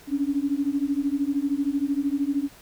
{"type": "beating tone pair", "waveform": "sine", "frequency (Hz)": [275.7, 288.7], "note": ["C#4", "D4"], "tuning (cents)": [-9, -30], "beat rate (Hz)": 13, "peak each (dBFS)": -25, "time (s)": [0.07, 2.49], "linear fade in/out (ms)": 50, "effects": ["pink hiss -50 dBFS RMS until 2.61 s"]}